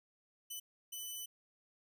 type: tone bursts at uneven times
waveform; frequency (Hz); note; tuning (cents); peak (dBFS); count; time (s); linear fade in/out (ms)
10% pulse; 2998; F#7; +22; -34; 2; 0.5-0.6 / 0.92-1.26; 10
effects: none